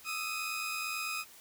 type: tone cluster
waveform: sawtooth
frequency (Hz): 1227 / 1309 / 2503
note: D#6 / E6 / D#7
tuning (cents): -25 / -13 / +10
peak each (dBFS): -39 / -37 / -33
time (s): 0.04-1.25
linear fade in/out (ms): 50
effects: white hiss -55 dBFS RMS until 1.4 s